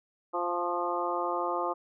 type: harmonic tone with a mistuned harmonic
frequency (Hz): 174.61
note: F3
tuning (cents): 0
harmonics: 2 / 3 / 4 / 5 / 6 / 7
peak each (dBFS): -35 / -35 / -35 / -35 / -35 / -35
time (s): 0.33-1.74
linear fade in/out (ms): 20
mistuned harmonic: 6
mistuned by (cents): +20
effects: none